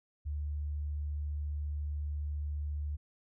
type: tone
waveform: sine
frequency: 73.8 Hz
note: D2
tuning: 9 cents sharp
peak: -33 dBFS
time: 0.25-2.97 s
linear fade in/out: 20 ms
effects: none